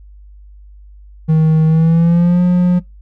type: tone with pitch glide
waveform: triangle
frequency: 158.1 to 178.49 Hz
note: D#3 to F3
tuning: +28 to +38 cents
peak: -6 dBFS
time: 1.28-2.8 s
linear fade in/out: 20 ms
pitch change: +210 cents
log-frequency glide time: 1.66-2.42 s
effects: noise-tail reverb RT60 0.2 s tail -23 dB re dry + added 50 Hz sine -36 dBFS peak until 3.01 s